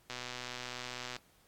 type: click train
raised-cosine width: 0.2 ms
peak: -23 dBFS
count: 133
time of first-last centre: 0.1-1.165 s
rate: 124 Hz
effects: pink hiss -67 dBFS RMS until 1.47 s + AAC 64 kbps